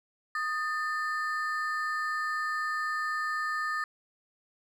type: ring-modulated tone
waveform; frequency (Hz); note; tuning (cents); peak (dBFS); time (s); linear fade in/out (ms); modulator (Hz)
triangle; 1512; F#6; +37; -24; 0.35-3.84; 2; 272
effects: none